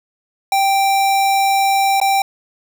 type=tone with dropouts; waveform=square; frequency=784 Hz; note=G5; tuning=in tune; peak=-13 dBFS; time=0.52-2.22 s; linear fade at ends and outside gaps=2 ms; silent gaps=2.001-2.014 s; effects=none